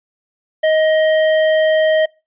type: tone with hard clipping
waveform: sine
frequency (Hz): 628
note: D#5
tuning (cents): +16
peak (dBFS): -13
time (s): 0.63-2.06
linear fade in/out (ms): 10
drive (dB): 14
effects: noise-tail reverb RT60 0.3 s tail -26 dB re dry + resampled to 8000 Hz